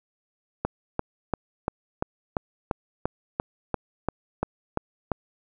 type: click train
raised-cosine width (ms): 1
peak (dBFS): -10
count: 14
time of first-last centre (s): 0.65-5.117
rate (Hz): 2.91
effects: none